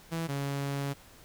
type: tone pair in turn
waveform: sawtooth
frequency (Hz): 164.81 / 139.99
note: E3 / C#3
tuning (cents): 0 / +17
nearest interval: minor third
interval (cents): 283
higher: first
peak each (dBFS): -27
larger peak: neither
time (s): 0.11-0.28 / 0.28-0.94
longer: second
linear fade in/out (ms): 20
effects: pink hiss -55 dBFS RMS until 1.24 s